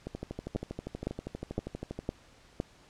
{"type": "two click trains", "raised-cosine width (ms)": 2, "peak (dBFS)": [-17, -23], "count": [5, 25], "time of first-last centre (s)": [[0.56, 2.601], [0.07, 1.99]], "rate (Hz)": [1.96, 12.5], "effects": ["pink hiss -59 dBFS RMS until 2.89 s", "low-pass 7000 Hz 12 dB/octave"]}